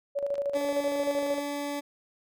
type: tone with tremolo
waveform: sine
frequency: 565 Hz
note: C#5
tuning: 33 cents sharp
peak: -25 dBFS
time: 0.15-1.4 s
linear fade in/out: 20 ms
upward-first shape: square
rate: 13 Hz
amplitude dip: 55%
type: clicks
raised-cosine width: 0.2 ms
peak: -28 dBFS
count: 2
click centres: 0.355 / 0.541 s
type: tone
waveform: 20% pulse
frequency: 287.3 Hz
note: D4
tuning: 38 cents flat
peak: -26 dBFS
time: 0.54-1.81 s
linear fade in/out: 20 ms
effects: none